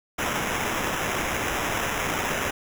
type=noise with sample-and-hold; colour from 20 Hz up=violet; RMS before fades=-27 dBFS; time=0.18-2.51 s; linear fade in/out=10 ms; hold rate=4410 Hz; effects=none